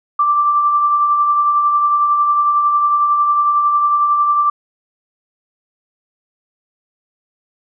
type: tone with tremolo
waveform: sine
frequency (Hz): 1174.7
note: D6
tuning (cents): 0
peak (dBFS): -9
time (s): 0.19-4.5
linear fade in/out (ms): 5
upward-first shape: triangle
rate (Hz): 11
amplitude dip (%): 40
effects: none